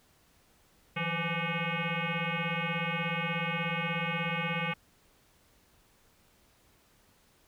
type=tone with frequency modulation; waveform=sine; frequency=1174.7 Hz; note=D6; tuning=in tune; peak=-29 dBFS; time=0.96-4.74 s; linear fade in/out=10 ms; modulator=338 Hz; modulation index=4.6; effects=pink hiss -65 dBFS RMS until 7.47 s